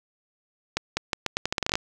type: accelerating click train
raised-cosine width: 0.2 ms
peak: -7 dBFS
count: 14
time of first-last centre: 0.77-1.755 s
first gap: 200 ms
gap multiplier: 0.81
effects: none